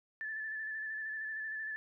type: tone with vibrato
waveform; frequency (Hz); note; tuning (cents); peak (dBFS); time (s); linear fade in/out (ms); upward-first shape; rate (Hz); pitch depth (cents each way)
sine; 1748; A6; -12; -37; 0.21-1.76; 0; square; 13; 24
effects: none